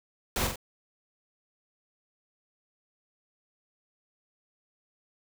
pink noise with echo, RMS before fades -29 dBFS, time 0.36-0.47 s, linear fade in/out 2 ms, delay 44 ms, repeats 2, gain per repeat -5 dB, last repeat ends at 0.558 s, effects none

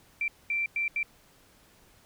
sine tone bursts at uneven times, 2349 Hz, D7, in tune, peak -26 dBFS, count 4, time 0.21-0.28 / 0.5-0.66 / 0.76-0.88 / 0.96-1.03 s, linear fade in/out 2 ms, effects pink hiss -60 dBFS RMS until 2.05 s

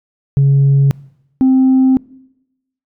sine tone pair in turn, 138.59 / 261.6 Hz, C#3 / C4, 0 / 0 cents, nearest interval major seventh, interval 1100 cents, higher second, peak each -5 dBFS, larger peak neither, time 0.37-0.91 / 1.41-1.97 s, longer second, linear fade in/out 0 ms, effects noise-tail reverb RT60 0.9 s tail -24 dB re dry + tanh soft clip ceiling -5 dBFS

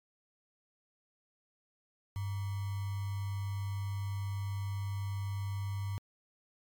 sine tone with sample-and-hold, 98.9 Hz, G2, 16 cents sharp, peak -33 dBFS, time 2.16-5.98 s, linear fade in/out 0 ms, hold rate 1050 Hz, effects MP3 96 kbps

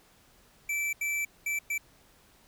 square tone bursts at uneven times, 2325 Hz, D7, 18 cents flat, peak -29 dBFS, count 4, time 0.69-0.93 / 1.01-1.25 / 1.46-1.59 / 1.7-1.78 s, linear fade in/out 5 ms, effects pink hiss -61 dBFS RMS until 2.47 s

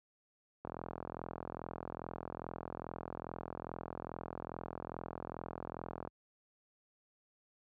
click train, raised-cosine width 1 ms, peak -27 dBFS, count 231, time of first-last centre 0.65-6.075 s, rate 42.4 Hz, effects high-pass 60 Hz 12 dB/octave

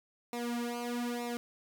sawtooth tone with flanger, 239.7 Hz, A#3, 48 cents sharp, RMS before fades -36 dBFS, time 0.33-1.37 s, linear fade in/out 0 ms, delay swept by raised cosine 0.63 to 3.63 ms, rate 1.1 Hz, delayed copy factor -1, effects none

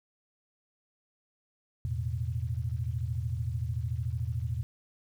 sine chord, E suspended fourth, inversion none, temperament equal, 82.41 / 110 / 123.47 Hz, E2 / A2 / B2, 0 / 0 / 0 cents, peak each -34 dBFS, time 1.85-4.63 s, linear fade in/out 0 ms, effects 10-bit

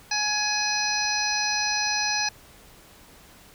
harmonic tone with a mistuned harmonic, 840 Hz, G#5, 19 cents sharp, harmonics 1 / 2 / 3 / 5 / 6 / 7, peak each -30 / -30 / -30 / -30 / -30 / -30 dBFS, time 0.11-2.29 s, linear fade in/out 5 ms, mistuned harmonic 5, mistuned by -30 cents, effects pink hiss -51 dBFS RMS until 3.54 s

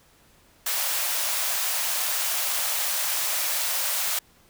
white high-pass noise, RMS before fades -26 dBFS, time 0.66-4.19 s, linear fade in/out 5 ms, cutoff 540 Hz, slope 48 dB/octave, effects pink hiss -58 dBFS RMS until 4.49 s

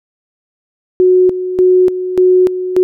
sine tone with tremolo, 367.1 Hz, F#4, 14 cents flat, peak -5 dBFS, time 1-2.83 s, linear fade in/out 0 ms, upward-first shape square, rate 1.7 Hz, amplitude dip 70%, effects none

